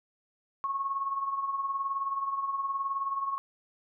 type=tone with tremolo; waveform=sine; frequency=1097 Hz; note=C#6; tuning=18 cents flat; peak=-26 dBFS; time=0.64-3.38 s; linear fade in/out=0 ms; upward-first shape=triangle; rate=19 Hz; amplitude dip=65%; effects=none